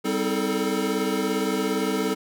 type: tone cluster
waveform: square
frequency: 195.6 / 259.1 / 317.1 / 429.1 / 446.4 Hz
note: G3 / C4 / D#4 / A4 / A4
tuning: -4 / -17 / +33 / -43 / +25 cents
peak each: -30 dBFS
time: 0.04-2.15 s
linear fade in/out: 20 ms
effects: none